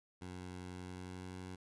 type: tone with pitch glide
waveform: 15% pulse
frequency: 90.8 to 92.23 Hz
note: F#2 to F#2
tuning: -32 to -5 cents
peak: -39 dBFS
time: 0.21-1.56 s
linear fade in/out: 10 ms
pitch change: +27 cents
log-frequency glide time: 0.73-1.39 s
effects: resampled to 24000 Hz